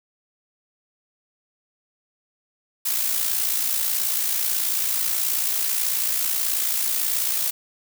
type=noise with amplitude modulation; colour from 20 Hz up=blue; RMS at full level=-21 dBFS; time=2.85-7.51 s; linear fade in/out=10 ms; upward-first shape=sine; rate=58.4 Hz; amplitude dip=50%; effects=none